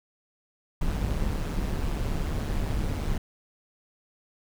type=noise with amplitude modulation; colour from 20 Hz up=brown; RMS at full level=-25 dBFS; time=0.81-3.18 s; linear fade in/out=5 ms; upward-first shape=sine; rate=148 Hz; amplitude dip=60%; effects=none